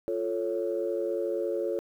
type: chord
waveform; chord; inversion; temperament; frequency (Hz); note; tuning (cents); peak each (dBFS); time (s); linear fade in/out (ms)
sine; F augmented; none; equal; 349.2 / 440 / 554.4; F4 / A4 / C#5; 0 / 0 / 0; -31; 0.08-1.79; 0
effects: tanh soft clip ceiling -18 dBFS + 10-bit